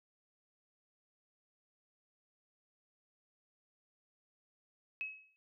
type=tone with exponential decay; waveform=sine; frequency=2568 Hz; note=E7; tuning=46 cents flat; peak=-34 dBFS; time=5.01-5.36 s; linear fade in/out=0 ms; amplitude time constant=74 ms; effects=none